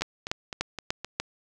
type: two click trains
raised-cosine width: 0.2 ms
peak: -9 / -17 dBFS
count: 5 / 5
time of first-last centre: 0.02-1.2 / 0.01-1.046 s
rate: 3.39 / 3.86 Hz
effects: none